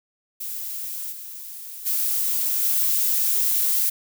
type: noise with level steps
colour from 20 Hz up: violet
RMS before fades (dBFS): -31 / -37 / -23 / -21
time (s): 0.4-3.9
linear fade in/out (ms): 10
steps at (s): 1.11 / 1.85 / 2.62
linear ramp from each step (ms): 20
effects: none